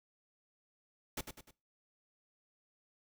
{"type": "noise with echo", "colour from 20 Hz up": "pink", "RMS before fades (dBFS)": -38, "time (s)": [1.17, 1.21], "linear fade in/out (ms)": 5, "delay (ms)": 100, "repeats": 3, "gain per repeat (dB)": -7, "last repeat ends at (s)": 1.51, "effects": ["noise-tail reverb RT60 0.3 s tail -21 dB re dry"]}